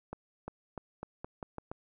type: accelerating click train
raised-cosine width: 1 ms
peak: -25 dBFS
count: 8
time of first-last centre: 0.13-1.715 s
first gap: 350 ms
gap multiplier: 0.85
effects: none